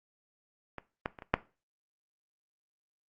clicks, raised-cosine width 0.5 ms, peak -24 / -16 / -30 / -29 / -7 dBFS, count 5, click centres 0.783 / 1.059 / 1.188 / 1.222 / 1.34 s, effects noise-tail reverb RT60 0.3 s tail -17 dB re dry + Opus 48 kbps

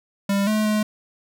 square tone with pitch steps, 198.9 / 214.7 / 212.8 Hz, G3 / A3 / G#3, +25 / -42 / +42 cents, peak -19 dBFS, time 0.29-0.83 s, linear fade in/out 5 ms, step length 180 ms, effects none

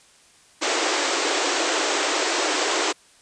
pink band-pass noise, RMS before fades -23 dBFS, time 0.61-2.93 s, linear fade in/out 20 ms, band 290 to 8100 Hz, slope 96 dB/octave, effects white hiss -54 dBFS RMS until 3.21 s + resampled to 22050 Hz

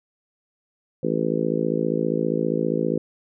harmonic tone, 55 Hz, A1, in tune, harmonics 3 / 4 / 5 / 6 / 7 / 8 / 9, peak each -28 / -28 / -28 / -28 / -28 / -28 / -28 dBFS, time 1.03-2.98 s, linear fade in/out 5 ms, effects none

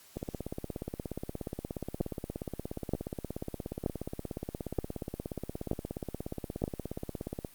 two click trains, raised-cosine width 2 ms, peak -15 / -22 dBFS, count 6 / 124, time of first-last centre 2.01-6.64 / 0.17-7.448 s, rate 1.08 / 16.9 Hz, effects white hiss -57 dBFS RMS until 7.54 s + Opus 48 kbps

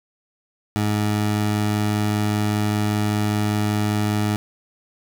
20% pulse tone, 105.1 Hz, G#2, 21 cents sharp, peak -14 dBFS, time 0.76-4.36 s, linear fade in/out 0 ms, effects none

